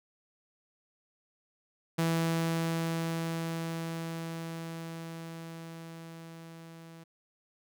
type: tone with level ramp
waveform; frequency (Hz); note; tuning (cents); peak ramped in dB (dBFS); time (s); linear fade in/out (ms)
sawtooth; 164.81; E3; 0; -22 to -44; 1.98-7.04; 10
effects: none